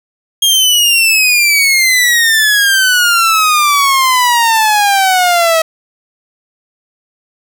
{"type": "exponential sweep", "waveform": "sawtooth", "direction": "down", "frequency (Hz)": [3256, 640], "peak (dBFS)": -4, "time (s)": [0.42, 5.62], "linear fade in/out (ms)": 5, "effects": []}